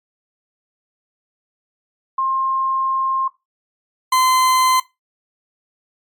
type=tone pair in turn; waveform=sine / 40% pulse; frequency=1062 / 1030 Hz; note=C6 / C6; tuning=+25 / -28 cents; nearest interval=minor second; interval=53 cents; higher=first; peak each=-16 / -12 dBFS; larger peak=second; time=2.18-3.28 / 4.12-4.8 s; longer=first; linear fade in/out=5 ms; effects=noise-tail reverb RT60 0.2 s tail -17 dB re dry + MP3 64 kbps